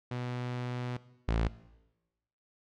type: tone pair in turn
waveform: sawtooth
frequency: 123.47 / 56.16 Hz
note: B2 / A1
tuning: 0 / +36 cents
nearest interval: octave + major second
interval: 1364 cents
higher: first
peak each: -30 / -23 dBFS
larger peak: second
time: 0.11-0.97 / 1.28-1.48 s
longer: first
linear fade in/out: 5 ms
effects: noise-tail reverb RT60 1.0 s tail -18 dB re dry + low-pass 4000 Hz 12 dB/octave